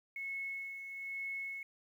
sine tone with tremolo, 2191 Hz, C#7, 21 cents flat, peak -37 dBFS, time 0.16-1.63 s, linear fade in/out 2 ms, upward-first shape sine, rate 1.1 Hz, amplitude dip 50%, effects 11-bit

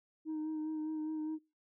sine tone with vibrato, 311.1 Hz, D#4, in tune, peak -33 dBFS, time 0.25-1.39 s, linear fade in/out 50 ms, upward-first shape sine, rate 4.9 Hz, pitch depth 22 cents each way, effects noise-tail reverb RT60 0.3 s tail -25 dB re dry + tanh soft clip ceiling -34 dBFS

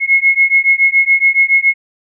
sine beating tone pair, 2168 / 2175.1 Hz, C#7 / C#7, -39 / -33 cents, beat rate 7.1 Hz, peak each -11 dBFS, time 0-1.74 s, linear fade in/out 50 ms, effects none

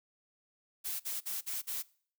blue noise bursts, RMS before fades -37 dBFS, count 5, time 0.84-1.828 s, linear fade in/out 20 ms, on 160 ms, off 47 ms, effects noise-tail reverb RT60 0.5 s tail -22 dB re dry

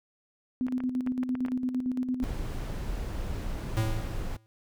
sine tone with tremolo, 253.2 Hz, B3, 43 cents sharp, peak -25 dBFS, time 0.61-2.24 s, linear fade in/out 0 ms, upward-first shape square, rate 8.8 Hz, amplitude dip 55%
clicks, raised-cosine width 0.5 ms, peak -25 dBFS, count 7, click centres 0.684 / 0.804 / 1.073 / 1.231 / 1.353 / 1.451 / 1.484 s
brown noise, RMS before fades -33 dBFS, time 2.22-4.37 s, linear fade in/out 10 ms
square tone with exponential decay, 110.3 Hz, A2, 5 cents sharp, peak -23 dBFS, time 3.77-4.46 s, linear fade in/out 0 ms, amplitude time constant 150 ms
effects none

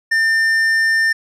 sine tone with tanh clipping, 1800 Hz, A6, 39 cents sharp, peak -14 dBFS, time 0.11-1.13 s, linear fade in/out 10 ms, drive 9 dB, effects none

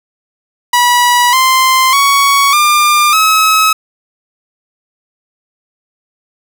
sawtooth tone with pitch steps, 973 / 1042.8 / 1117.7 / 1197.9 / 1283.9 Hz, B5 / C6 / C#6 / D6 / E6, -26 / -6 / +14 / +34 / -46 cents, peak -3 dBFS, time 0.73-3.73 s, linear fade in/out 5 ms, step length 600 ms, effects none

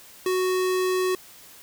square tone, 370 Hz, F#4, in tune, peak -22 dBFS, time 0.26-1.15 s, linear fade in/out 2 ms, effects white hiss -48 dBFS RMS until 1.62 s

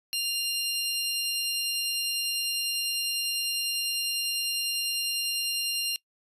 sawtooth tone pair together, 2794 / 4186 Hz, F7 / C8, 0 / 0 cents, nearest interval perfect fifth, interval 700 cents, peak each -26 / -28 dBFS, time 0.13-5.96 s, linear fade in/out 0 ms, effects noise-tail reverb RT60 0.1 s tail -23 dB re dry + resampled to 32000 Hz

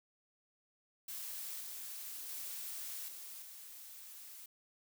blue noise with level steps, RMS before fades -44 / -46 / -44 / -49 / -52 dBFS, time 1.08-4.46 s, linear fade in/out 5 ms, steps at 1.6 / 2.29 / 3.08 / 3.42 s, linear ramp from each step 5 ms, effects none

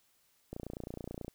click train, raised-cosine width 2 ms, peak -27 dBFS, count 23, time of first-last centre 0.53-1.281 s, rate 29.3 Hz, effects white hiss -71 dBFS RMS until 1.34 s

